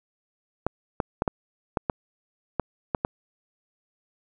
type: clicks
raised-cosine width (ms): 1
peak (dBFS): -9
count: 9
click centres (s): 0.666 / 1.002 / 1.221 / 1.278 / 1.772 / 1.898 / 2.597 / 2.948 / 3.049
effects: none